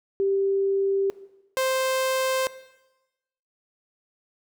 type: tone pair in turn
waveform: sine / sawtooth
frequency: 392 / 523.3 Hz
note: G4 / C5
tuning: 0 / 0 cents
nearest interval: perfect fourth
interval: 500 cents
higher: second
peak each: -20 / -18 dBFS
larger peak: second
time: 0.2-1.1 / 1.57-2.47 s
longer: neither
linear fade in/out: 0 ms
effects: noise-tail reverb RT60 1.0 s tail -17 dB re dry